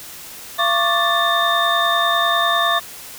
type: tone cluster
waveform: sine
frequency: 682 / 1108 / 1178 / 1758 / 3635 Hz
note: F5 / C#6 / D6 / A6 / A#7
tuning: -41 / -1 / +5 / -2 / -44 cents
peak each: -21 dBFS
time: 0.58-2.8 s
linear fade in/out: 20 ms
effects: white hiss -36 dBFS RMS until 3.18 s